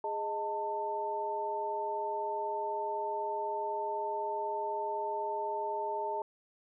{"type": "tone cluster", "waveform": "sine", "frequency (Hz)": [414.5, 624, 892], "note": ["G#4", "D#5", "A5"], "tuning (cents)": [-3, 5, 23], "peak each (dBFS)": [-38, -39, -34], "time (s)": [0.04, 6.22], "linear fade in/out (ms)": 2, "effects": []}